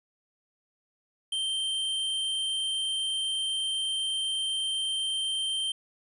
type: tone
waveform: square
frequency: 3136 Hz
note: G7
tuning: in tune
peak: -28 dBFS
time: 1.32-5.72 s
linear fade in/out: 5 ms
effects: resampled to 24000 Hz + 11-bit